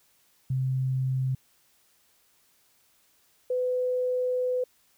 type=tone pair in turn; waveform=sine; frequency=130.81 / 502.4 Hz; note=C3 / B4; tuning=0 / +30 cents; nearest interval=octave + major seventh; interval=2330 cents; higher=second; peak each=-24 dBFS; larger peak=neither; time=0.5-1.35 / 3.5-4.64 s; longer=second; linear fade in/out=5 ms; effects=white hiss -65 dBFS RMS until 4.97 s